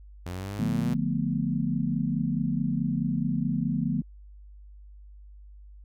sawtooth linear sweep, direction up, 86.5 to 123.47 Hz, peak -29 dBFS, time 0.26-0.94 s, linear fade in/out 0 ms
sine chord, B half-diminished seventh, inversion first, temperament just, 148.16 / 177.8 / 222.2 / 246.9 Hz, D3 / F3 / A3 / B3, +16 / +31 / +17 / 0 cents, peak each -30 dBFS, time 0.59-4.02 s, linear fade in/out 5 ms
effects added 50 Hz sine -45 dBFS peak until 5.84 s

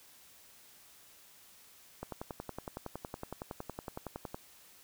click train, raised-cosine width 1 ms, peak -25 dBFS, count 26, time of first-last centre 2.03-4.345 s, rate 10.8 Hz, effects white hiss -59 dBFS RMS until 4.83 s

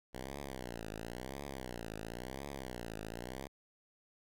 5% pulse tone with vibrato, 61.5 Hz, B1, 7 cents flat, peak -31 dBFS, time 0.13-3.48 s, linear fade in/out 20 ms, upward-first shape triangle, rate 0.96 Hz, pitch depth 270 cents each way, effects none

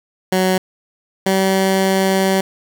15% pulse tone pair in turn, 186.4 / 191.53 Hz, F#3 / G3, +13 / -40 cents, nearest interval unison, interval 47 cents, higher second, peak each -7 dBFS, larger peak neither, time 0.32-0.58 / 1.26-2.41 s, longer second, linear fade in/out 5 ms, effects none

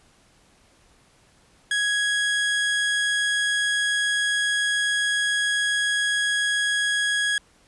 30% pulse tone, 1661.2 Hz, G#6, in tune, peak -18 dBFS, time 1.71-7.38 s, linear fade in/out 2 ms, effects pink hiss -58 dBFS RMS until 7.67 s + resampled to 24000 Hz

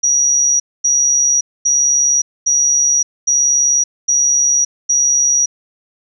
sine tone bursts, 5780 Hz, F#8, 41 cents flat, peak -10 dBFS, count 7, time 0.03-5.46 s, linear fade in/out 10 ms, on 570 ms, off 240 ms, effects none

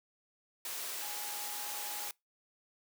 sine tone in noise, 830.6 Hz, G#5, in tune, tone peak -47 dBFS, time 1.02-2.08 s, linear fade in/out 2 ms, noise white, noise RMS -40 dBFS, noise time 0.65-2.11 s, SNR -10 dB, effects noise-tail reverb RT60 0.2 s tail -25 dB re dry + high-pass 400 Hz 12 dB/octave

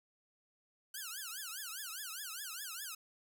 5% pulse tone with vibrato, 1480 Hz, F#6, in tune, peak -31 dBFS, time 0.94-2.95 s, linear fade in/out 5 ms, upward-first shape triangle, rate 4.9 Hz, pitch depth 300 cents each way, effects none

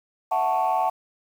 sine chord, F# minor seventh, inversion third, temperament equal, 659.3 / 740 / 880 / 1108.7 Hz, E5 / F#5 / A5 / C#6, 0 / 0 / 0 / 0 cents, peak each -28 / -22 / -23 / -28 dBFS, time 0.31-0.9 s, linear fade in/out 10 ms, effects tanh soft clip ceiling -14 dBFS + 8-bit

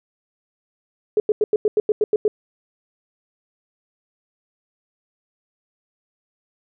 sine tone bursts, 424.2 Hz, G#4, 37 cents sharp, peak -13 dBFS, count 10, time 1.17-2.28 s, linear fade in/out 2 ms, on 30 ms, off 90 ms, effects none

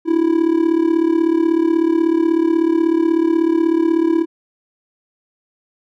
triangle tone with amplitude modulation, 329.6 Hz, E4, in tune, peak -7 dBFS, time 0.05-4.26 s, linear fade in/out 50 ms, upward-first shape sine, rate 36.3 Hz, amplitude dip 80%, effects none

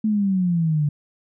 sine exponential sweep, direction down, 220 to 144.3 Hz, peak -17 dBFS, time 0.04-0.89 s, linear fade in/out 5 ms, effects none

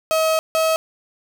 35% pulse tone pair in turn, 638 / 641.6 Hz, D#5 / E5, +43 / -47 cents, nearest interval unison, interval 10 cents, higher second, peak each -14 dBFS, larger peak neither, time 0.11-0.39 / 0.55-0.76 s, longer first, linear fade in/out 0 ms, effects none

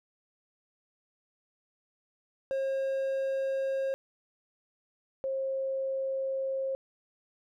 triangle / sine tone pair in turn, 538 / 535.1 Hz, C5 / C5, +48 / +39 cents, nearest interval unison, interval 9 cents, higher first, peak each -26 / -29 dBFS, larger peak first, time 2.51-3.94 / 5.24-6.75 s, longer second, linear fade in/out 0 ms, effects none

